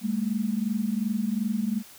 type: tone pair together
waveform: sine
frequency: 202.8 / 225.5 Hz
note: G#3 / A3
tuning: -41 / +43 cents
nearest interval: major second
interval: 184 cents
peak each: -27 dBFS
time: 0.01-1.83 s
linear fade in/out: 50 ms
effects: white hiss -49 dBFS RMS until 1.98 s